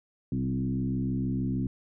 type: tone with frequency modulation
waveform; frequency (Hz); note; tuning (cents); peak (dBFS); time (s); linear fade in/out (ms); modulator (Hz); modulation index
sine; 190; F#3; +46; -26; 0.32-1.67; 2; 66.5; 1.5
effects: none